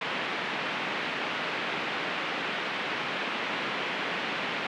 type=band-pass noise; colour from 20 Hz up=white; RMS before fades=-32 dBFS; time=0.01-4.67 s; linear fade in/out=5 ms; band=160 to 2900 Hz; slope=24 dB/octave; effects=none